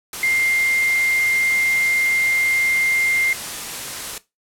sine tone in noise, 2100 Hz, C7, 6 cents sharp, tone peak -16 dBFS, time 0.23-3.33 s, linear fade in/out 2 ms, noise white, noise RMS -29 dBFS, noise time 0.13-4.18 s, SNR +10 dB, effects noise-tail reverb RT60 0.2 s tail -17 dB re dry + low-pass 12000 Hz 12 dB/octave

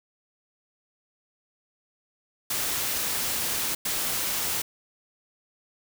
white noise bursts at uneven times, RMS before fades -28 dBFS, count 2, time 2.5-3.75 / 3.85-4.62 s, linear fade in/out 5 ms, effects none

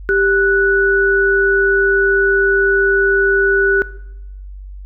sine tone pair together, 393.6 / 1478 Hz, G4 / F#6, +7 / -2 cents, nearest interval octave + major seventh, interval 2291 cents, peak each -14 dBFS, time 0.09-3.82 s, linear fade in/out 0 ms, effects noise-tail reverb RT60 0.8 s tail -18 dB re dry + added 48 Hz sine -29 dBFS peak until 4.85 s

